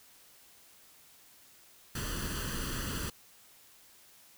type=noise with comb filter; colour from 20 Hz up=pink; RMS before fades=-36 dBFS; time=1.95-3.1 s; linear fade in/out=5 ms; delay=0.66 ms; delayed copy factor=+0.75; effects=white hiss -59 dBFS RMS until 4.37 s